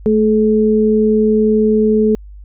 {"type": "tone pair together", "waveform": "sine", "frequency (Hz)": [217.7, 429], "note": ["A3", "A4"], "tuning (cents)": [-18, -44], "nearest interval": "octave", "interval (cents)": 1174, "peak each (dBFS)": -12, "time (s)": [0.06, 2.15], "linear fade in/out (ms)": 0, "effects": ["added 50 Hz sine -32 dBFS peak until 2.44 s"]}